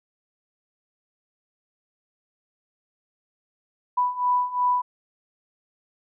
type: beating tone pair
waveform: sine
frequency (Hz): 987.8 / 990.6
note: B5 / B5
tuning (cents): 0 / +5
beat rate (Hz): 2.8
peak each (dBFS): -25 / -22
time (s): 3.97-4.82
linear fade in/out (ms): 10
effects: none